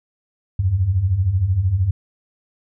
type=beating tone pair; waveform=sine; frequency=84 / 97 Hz; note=E2 / G2; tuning=+33 / -18 cents; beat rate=13 Hz; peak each=-22 / -16 dBFS; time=0.59-1.91 s; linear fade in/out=5 ms; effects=none